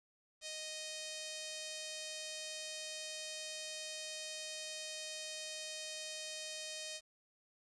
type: tone with notch filter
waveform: 5% pulse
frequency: 622.3 Hz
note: D#5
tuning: in tune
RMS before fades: -45 dBFS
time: 0.41-7.01 s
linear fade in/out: 50 ms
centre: 1300 Hz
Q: 1
effects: resampled to 24000 Hz + 11-bit